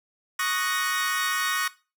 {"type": "chord", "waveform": "sawtooth", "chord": "D# minor seventh", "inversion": "third", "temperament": "equal", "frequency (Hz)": [1108.7, 1244.5, 1480, 1864.7], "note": ["C#6", "D#6", "F#6", "A#6"], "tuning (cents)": [0, 0, 0, 0], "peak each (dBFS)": [-26, -28, -27, -25], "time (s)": [0.39, 1.68], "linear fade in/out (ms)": 5, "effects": ["noise-tail reverb RT60 0.3 s tail -18 dB re dry"]}